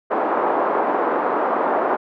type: band-pass noise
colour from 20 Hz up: white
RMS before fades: -20 dBFS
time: 0.1-1.97 s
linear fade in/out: 20 ms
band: 290 to 1100 Hz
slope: 24 dB/octave
effects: none